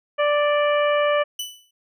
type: harmonic tone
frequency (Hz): 587.3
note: D5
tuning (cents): 0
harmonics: 1 / 2 / 3 / 4 / 5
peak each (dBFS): -18 / -24 / -28 / -30 / -32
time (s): 0.18-1.24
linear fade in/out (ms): 20
type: tone with exponential decay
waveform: sawtooth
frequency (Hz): 2981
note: F#7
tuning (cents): +12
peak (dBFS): -21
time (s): 1.39-1.71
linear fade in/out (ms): 5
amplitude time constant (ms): 68
effects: none